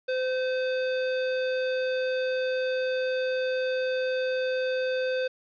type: tone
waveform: square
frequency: 514 Hz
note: C5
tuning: 31 cents flat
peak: -26 dBFS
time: 0.08-5.28 s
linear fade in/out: 10 ms
effects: resampled to 11025 Hz + 9-bit